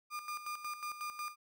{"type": "tone with tremolo", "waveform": "35% pulse", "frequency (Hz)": 1208, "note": "D6", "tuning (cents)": 48, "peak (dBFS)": -36, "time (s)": [0.1, 1.36], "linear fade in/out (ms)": 50, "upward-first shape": "square", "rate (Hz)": 5.5, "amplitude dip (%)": 65, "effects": []}